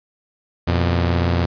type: tone pair together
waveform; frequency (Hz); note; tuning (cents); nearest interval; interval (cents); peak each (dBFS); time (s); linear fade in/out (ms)
sawtooth; 86.3 / 120.85; F2 / B2; -20 / -37; tritone; 583; -13 / -19; 0.67-1.46; 10
effects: resampled to 11025 Hz + 8-bit